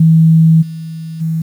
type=tone with level steps; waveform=sine; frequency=161.7 Hz; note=E3; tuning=33 cents flat; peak=-4 / -22 / -13 dBFS; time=0-1.42 s; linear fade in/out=5 ms; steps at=0.61 / 1.2 s; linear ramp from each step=20 ms; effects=7-bit